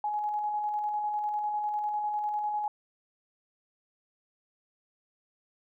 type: tone with tremolo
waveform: sine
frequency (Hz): 839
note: G#5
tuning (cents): +17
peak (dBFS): -27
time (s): 0.04-2.68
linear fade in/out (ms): 2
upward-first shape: square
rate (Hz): 10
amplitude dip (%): 25
effects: none